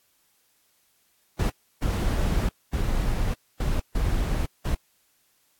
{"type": "noise bursts at uneven times", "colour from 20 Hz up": "brown", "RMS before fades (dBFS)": -24, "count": 6, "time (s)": [[1.39, 1.5], [1.82, 2.49], [2.73, 3.34], [3.6, 3.8], [3.95, 4.46], [4.65, 4.75]], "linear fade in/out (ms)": 5, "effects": ["white hiss -66 dBFS RMS until 5.59 s", "AAC 64 kbps"]}